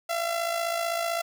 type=tone with amplitude modulation; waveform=sawtooth; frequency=677 Hz; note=E5; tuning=46 cents sharp; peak=-20 dBFS; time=0.09-1.22 s; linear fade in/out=10 ms; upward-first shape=sine; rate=55.7 Hz; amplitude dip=55%; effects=none